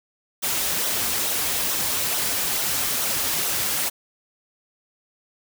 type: noise with flanger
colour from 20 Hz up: white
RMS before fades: -24 dBFS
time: 0.42-3.9 s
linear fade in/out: 20 ms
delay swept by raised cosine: 0.41 to 6.21 ms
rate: 2.3 Hz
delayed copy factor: -0.5
effects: none